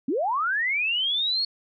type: linear sweep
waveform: sine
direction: up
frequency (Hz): 231.8 to 4388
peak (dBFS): -22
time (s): 0.08-1.45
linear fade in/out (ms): 5
effects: none